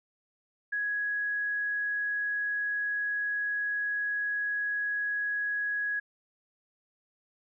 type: tone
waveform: sine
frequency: 1668 Hz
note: G#6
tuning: 7 cents sharp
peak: -28 dBFS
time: 0.72-6 s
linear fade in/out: 10 ms
effects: none